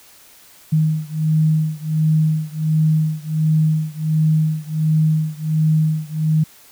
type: beating tone pair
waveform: sine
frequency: 155.7 / 157.1 Hz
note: D#3 / D#3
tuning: +2 / +17 cents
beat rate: 1.4 Hz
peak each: -17 / -18 dBFS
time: 0.72-6.44 s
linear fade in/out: 10 ms
effects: white hiss -47 dBFS RMS until 6.71 s